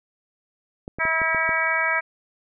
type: clicks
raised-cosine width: 2 ms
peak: -20 dBFS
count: 6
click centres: 0.879 / 0.986 / 1.053 / 1.217 / 1.347 / 1.492 s
type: harmonic tone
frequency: 323.5 Hz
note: E4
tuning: 32 cents flat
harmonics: 2 / 3 / 4 / 5 / 6 / 7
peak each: -30 / -29 / -28 / -25 / -26 / -25 dBFS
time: 0.99-2.01 s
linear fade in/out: 20 ms
effects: none